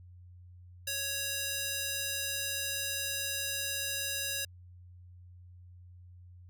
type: tone with high-pass filter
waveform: square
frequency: 554.4 Hz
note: C#5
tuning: in tune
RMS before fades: -35 dBFS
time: 0.87-4.45 s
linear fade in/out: 5 ms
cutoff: 2600 Hz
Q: 0.5
effects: added 89 Hz sine -50 dBFS peak until 6.49 s